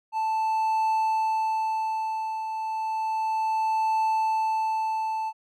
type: tone with tremolo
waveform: triangle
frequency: 880 Hz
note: A5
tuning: in tune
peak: -19 dBFS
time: 0.12-5.33 s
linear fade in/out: 50 ms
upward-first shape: triangle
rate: 0.32 Hz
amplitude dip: 60%
effects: none

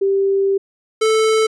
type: tone pair in turn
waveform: sine / square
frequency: 392 / 439.2 Hz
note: G4 / A4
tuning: 0 / -3 cents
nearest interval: major second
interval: 197 cents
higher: second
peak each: -13 dBFS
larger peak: neither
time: 0.01-0.58 / 1.01-1.47 s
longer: first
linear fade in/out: 10 ms
effects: resampled to 22050 Hz

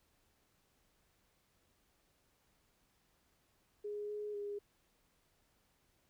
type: tone with pitch steps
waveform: sine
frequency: 415.1 / 418.4 / 408.8 Hz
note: G#4 / G#4 / G#4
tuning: -1 / +13 / -27 cents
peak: -39 dBFS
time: 3.84-4.59 s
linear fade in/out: 10 ms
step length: 250 ms
effects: pink hiss -75 dBFS RMS until 6.09 s

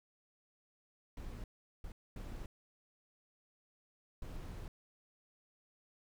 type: noise bursts at uneven times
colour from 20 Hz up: brown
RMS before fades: -45 dBFS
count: 4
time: 1.17-1.44 / 1.84-1.92 / 2.16-2.46 / 4.22-4.68 s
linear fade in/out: 2 ms
effects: none

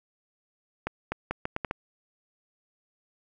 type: accelerating click train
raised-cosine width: 0.5 ms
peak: -14 dBFS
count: 7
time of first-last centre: 0.87-1.711 s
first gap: 250 ms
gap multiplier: 0.76
effects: none

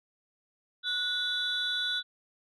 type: tone cluster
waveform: sine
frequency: 1467 / 3475 / 3908 Hz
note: F#6 / A7 / B7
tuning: -15 / -22 / -19 cents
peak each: -33 / -31 / -32 dBFS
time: 0.83-2.03 s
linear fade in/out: 50 ms
effects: tanh soft clip ceiling -21 dBFS

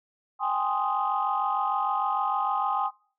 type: chord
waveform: sine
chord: Ab major seventh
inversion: third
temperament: equal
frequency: 784 / 830.6 / 1046.5 / 1244.5 Hz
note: G5 / Ab5 / C6 / Eb6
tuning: 0 / 0 / 0 / 0 cents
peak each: -29 dBFS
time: 0.39-2.91 s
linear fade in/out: 50 ms
effects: noise-tail reverb RT60 0.4 s tail -22 dB re dry + tanh soft clip ceiling -15 dBFS

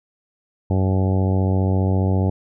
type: harmonic tone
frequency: 94.8 Hz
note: F#2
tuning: 43 cents sharp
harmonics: 1 / 2 / 3 / 4 / 5 / 6 / 7 / 8 / 9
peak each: -17 / -23 / -27 / -29 / -31 / -33 / -34 / -35 / -36 dBFS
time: 0.7-2.3 s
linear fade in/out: 5 ms
effects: none

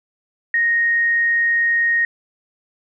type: tone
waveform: sine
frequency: 1864.7 Hz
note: A#6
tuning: in tune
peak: -14 dBFS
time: 0.54-2.05 s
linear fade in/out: 2 ms
effects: none

